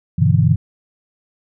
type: chord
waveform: sine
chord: E minor seventh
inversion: first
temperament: equal with one note detuned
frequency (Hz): 99.08 / 123.47 / 146.83 / 164.81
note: G2 / B2 / D3 / E3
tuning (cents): +19 / 0 / 0 / 0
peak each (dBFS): -16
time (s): 0.18-0.56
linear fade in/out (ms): 10
effects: none